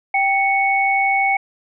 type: tone pair together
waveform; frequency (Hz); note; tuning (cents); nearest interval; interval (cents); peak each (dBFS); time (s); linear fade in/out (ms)
sine; 783.8 / 2217; G5 / C#7; 0 / 0; octave + tritone; 1800; -17; 0.14-1.37; 5
effects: none